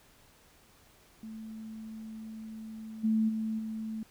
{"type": "tone with level steps", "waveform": "sine", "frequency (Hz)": 220, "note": "A3", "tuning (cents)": 0, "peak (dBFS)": [-40, -24, -30, -34], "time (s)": [1.23, 4.03], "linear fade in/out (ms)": 2, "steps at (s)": [3.03, 3.28, 3.58], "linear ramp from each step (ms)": 20, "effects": ["pink hiss -61 dBFS RMS until 4.1 s"]}